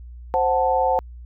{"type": "chord", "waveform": "sine", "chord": "F# diminished", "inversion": "second", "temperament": "equal", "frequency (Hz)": [523.3, 740, 880], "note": ["C5", "F#5", "A5"], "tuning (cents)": [0, 0, 0], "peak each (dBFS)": -21, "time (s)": [0.34, 0.99], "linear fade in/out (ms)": 0, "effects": ["added 60 Hz sine -36 dBFS peak until 1.25 s"]}